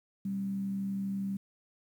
sine tone with frequency modulation, 196 Hz, G3, in tune, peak -31 dBFS, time 0.25-1.37 s, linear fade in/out 5 ms, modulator 72.2 Hz, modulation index 0.24, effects 10-bit

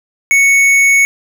triangle tone with tanh clipping, 2217 Hz, C#7, in tune, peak -8 dBFS, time 0.31-1.05 s, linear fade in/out 0 ms, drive 16 dB, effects none

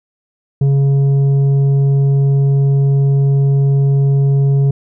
sine tone with tanh clipping, 138.59 Hz, C#3, in tune, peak -10 dBFS, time 0.61-4.71 s, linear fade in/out 5 ms, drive 6 dB, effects none

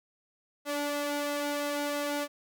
sawtooth tone with flanger, 290 Hz, D4, 22 cents flat, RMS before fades -32 dBFS, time 0.65-2.28 s, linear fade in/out 50 ms, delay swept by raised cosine 1.5 to 2.12 ms, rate 3 Hz, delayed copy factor +0.55, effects none

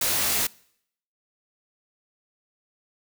white noise with comb filter, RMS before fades -24 dBFS, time 0.01-0.47 s, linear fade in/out 5 ms, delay 20 ms, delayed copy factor -0.7, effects noise-tail reverb RT60 0.7 s tail -24 dB re dry

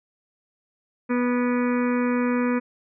harmonic tone with a mistuned harmonic, 245.3 Hz, B3, 12 cents flat, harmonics 1 / 2 / 4 / 5 / 6 / 7 / 8 / 9 / 10, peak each -21 / -27 / -33 / -35 / -37 / -38 / -39 / -40 / -41 dBFS, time 1.09-2.6 s, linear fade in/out 20 ms, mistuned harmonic 9, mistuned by +35 cents, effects none

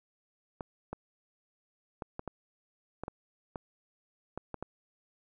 clicks, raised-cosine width 1 ms, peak -23 dBFS, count 11, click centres 0.608 / 0.93 / 2.022 / 2.194 / 2.277 / 3.036 / 3.081 / 3.558 / 4.376 / 4.543 / 4.626 s, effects none

